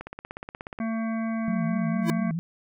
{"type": "click train", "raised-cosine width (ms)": 0.5, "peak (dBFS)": -21, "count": 14, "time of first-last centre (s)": [0.01, 0.788], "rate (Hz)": 16.7}
{"type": "harmonic tone", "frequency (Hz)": 224.7, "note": "A3", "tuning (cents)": 37, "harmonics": [1, 3, 5, 7, 9, 10], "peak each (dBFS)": [-26, -36, -40, -43, -45, -46], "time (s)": [0.8, 2.31], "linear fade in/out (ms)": 2}
{"type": "tone with vibrato", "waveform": "sine", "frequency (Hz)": 176.2, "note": "F3", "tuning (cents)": 16, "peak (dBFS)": -26, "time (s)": [1.48, 2.39], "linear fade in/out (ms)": 0, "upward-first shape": "triangle", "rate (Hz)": 4.4, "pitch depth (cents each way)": 190}
{"type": "tone with exponential growth", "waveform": "square", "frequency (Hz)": 332.7, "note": "E4", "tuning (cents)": 16, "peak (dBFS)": -20, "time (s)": [2.02, 2.1], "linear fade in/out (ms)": 0, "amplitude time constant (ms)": 17}
{"effects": []}